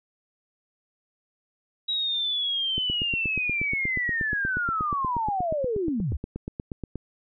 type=linear sweep; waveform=sine; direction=down; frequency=3859 to 55 Hz; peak=-24 dBFS; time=1.88-6.17 s; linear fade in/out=10 ms
type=click train; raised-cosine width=3 ms; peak=-19 dBFS; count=36; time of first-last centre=2.78-6.957 s; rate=8.38 Hz
effects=none